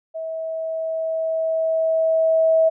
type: tone with level ramp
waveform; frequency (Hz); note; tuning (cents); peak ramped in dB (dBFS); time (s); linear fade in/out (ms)
sine; 646; E5; -35; -26 to -12; 0.14-2.7; 20
effects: none